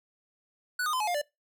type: tone with pitch steps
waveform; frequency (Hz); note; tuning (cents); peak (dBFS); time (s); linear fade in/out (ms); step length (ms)
square; 1480 / 1230.2 / 1022.6 / 850 / 706.6 / 587.3; F#6 / D#6 / C6 / G#5 / F5 / D5; 0 / -20 / -40 / +40 / +20 / 0; -28; 0.79-1.216; 5; 71
effects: noise-tail reverb RT60 0.2 s tail -22 dB re dry